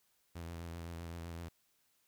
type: tone with vibrato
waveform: sawtooth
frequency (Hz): 84.3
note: E2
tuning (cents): +39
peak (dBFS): -39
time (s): 0.35-1.49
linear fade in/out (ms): 10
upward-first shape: sine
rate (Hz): 7.8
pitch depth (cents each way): 33
effects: white hiss -75 dBFS RMS until 2.07 s